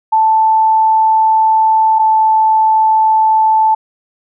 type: tone pair in turn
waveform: sine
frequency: 880 / 876.4 Hz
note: A5 / A5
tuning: 0 / -7 cents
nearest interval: unison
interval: 7 cents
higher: first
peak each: -7 dBFS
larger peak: neither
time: 0.12-1.99 / 1.99-3.75 s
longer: first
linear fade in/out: 10 ms
effects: none